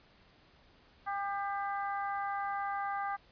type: harmonic tone with a mistuned harmonic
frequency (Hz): 400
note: G4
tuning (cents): +35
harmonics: 2 / 3 / 4 / 5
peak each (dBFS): -35 / -38 / -42 / -48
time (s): 1.06-3.17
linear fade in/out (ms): 20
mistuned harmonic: 4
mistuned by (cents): -17
effects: pink hiss -63 dBFS RMS until 3.31 s + resampled to 11025 Hz